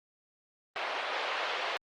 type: band-pass noise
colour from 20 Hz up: pink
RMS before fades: -34 dBFS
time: 0.76-1.77 s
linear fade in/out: 0 ms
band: 530 to 3700 Hz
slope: 24 dB/octave
effects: Opus 24 kbps